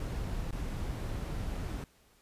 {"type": "noise with dropouts", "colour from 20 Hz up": "brown", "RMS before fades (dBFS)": -36, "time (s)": [0, 1.84], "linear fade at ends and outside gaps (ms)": 2, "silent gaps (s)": [0.509, 0.526], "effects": ["pink hiss -65 dBFS RMS until 2.21 s", "resampled to 32000 Hz"]}